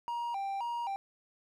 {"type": "tone with vibrato", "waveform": "triangle", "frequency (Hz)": 863, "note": "A5", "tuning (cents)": -34, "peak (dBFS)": -31, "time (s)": [0.08, 0.96], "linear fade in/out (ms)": 0, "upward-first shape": "square", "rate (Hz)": 1.9, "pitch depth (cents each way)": 160, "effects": []}